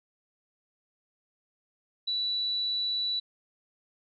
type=tone; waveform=sine; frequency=3948 Hz; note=B7; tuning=1 cent flat; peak=-27 dBFS; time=2.07-3.2 s; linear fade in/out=10 ms; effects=none